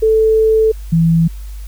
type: tone pair in turn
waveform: sine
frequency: 440 / 165.23 Hz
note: A4 / E3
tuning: 0 / +4 cents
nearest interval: octave + perfect fourth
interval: 1696 cents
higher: first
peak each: -8 dBFS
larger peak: neither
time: 0.02-0.72 / 0.92-1.28 s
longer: first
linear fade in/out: 10 ms
effects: added 50 Hz sine -25 dBFS peak until 1.67 s + white hiss -45 dBFS RMS until 1.67 s